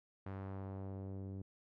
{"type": "tone with low-pass filter sweep", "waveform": "sawtooth", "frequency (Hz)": 96.7, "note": "G2", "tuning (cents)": -23, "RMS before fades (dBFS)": -45, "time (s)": [0.26, 1.42], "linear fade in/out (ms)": 5, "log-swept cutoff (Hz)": [1600, 330], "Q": 1, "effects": []}